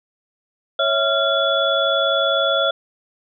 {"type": "tone cluster", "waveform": "sine", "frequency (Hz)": [553, 653, 1382, 3421], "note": ["C#5", "E5", "F6", "A7"], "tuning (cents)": [-4, -17, -19, -49], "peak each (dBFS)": -21, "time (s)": [0.79, 2.71], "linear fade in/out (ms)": 5, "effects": []}